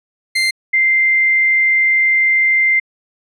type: tone pair in turn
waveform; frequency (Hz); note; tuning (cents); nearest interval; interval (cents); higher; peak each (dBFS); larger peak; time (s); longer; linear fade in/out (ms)
30% pulse / sine; 2089 / 2089; C7 / C7; -3 / -3; unison; 0; neither; -10; neither; 0.35-0.51 / 0.73-2.8; second; 10
effects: low-pass 10000 Hz 12 dB/octave